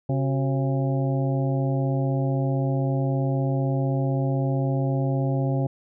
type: harmonic tone with a mistuned harmonic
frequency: 135.5 Hz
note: C#3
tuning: 39 cents flat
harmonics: 1 / 2 / 3 / 4 / 5 / 6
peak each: -22 / -29 / -33 / -32 / -35 / -38 dBFS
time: 0.09-5.67 s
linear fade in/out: 5 ms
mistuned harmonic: 3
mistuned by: -140 cents
effects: none